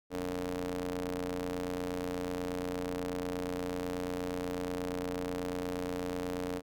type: ring-modulated tone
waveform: sawtooth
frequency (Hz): 88.3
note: F2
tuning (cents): +20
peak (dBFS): -27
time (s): 0.1-6.62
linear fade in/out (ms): 50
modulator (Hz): 368
effects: none